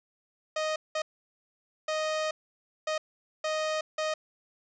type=tone bursts at uneven times; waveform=sawtooth; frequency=622.3 Hz; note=D#5; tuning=in tune; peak=-24 dBFS; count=6; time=0.56-0.76 / 0.95-1.02 / 1.88-2.31 / 2.87-2.98 / 3.44-3.81 / 3.98-4.14 s; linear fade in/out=5 ms; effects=resampled to 16000 Hz + 10-bit